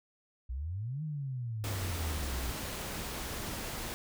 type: exponential two-way sweep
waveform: sine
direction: up then down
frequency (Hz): 58.27 to 158.5 to 58.27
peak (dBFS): -34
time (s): 0.49-2.52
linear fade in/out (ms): 10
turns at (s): 1.03
type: noise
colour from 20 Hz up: pink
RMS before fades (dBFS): -39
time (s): 1.64-3.94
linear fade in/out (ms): 0
effects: none